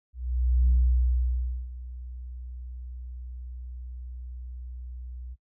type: tone with ADSR envelope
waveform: sine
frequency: 61.74 Hz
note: B1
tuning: in tune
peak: -16 dBFS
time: 0.13-5.36 s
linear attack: 550 ms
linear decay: 1000 ms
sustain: -20 dB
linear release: 35 ms
effects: noise-tail reverb RT60 0.1 s tail -21 dB re dry + tanh soft clip ceiling -15 dBFS